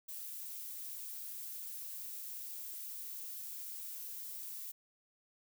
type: noise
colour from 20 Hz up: violet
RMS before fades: -45 dBFS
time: 0.08-4.72 s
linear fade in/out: 10 ms
effects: none